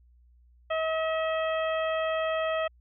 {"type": "harmonic tone with a mistuned harmonic", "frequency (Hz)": 640, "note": "D#5", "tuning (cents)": 49, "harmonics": [1, 2, 3, 4, 5], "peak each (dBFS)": [-27, -33, -37, -39, -41], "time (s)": [0.7, 2.68], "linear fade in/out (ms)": 10, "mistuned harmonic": 4, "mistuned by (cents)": 17, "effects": ["added 60 Hz sine -56 dBFS peak until 2.8 s"]}